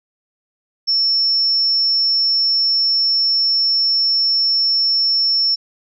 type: tone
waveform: sine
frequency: 5400 Hz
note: E8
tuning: 41 cents sharp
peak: -13 dBFS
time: 0.87-5.56 s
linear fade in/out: 20 ms
effects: none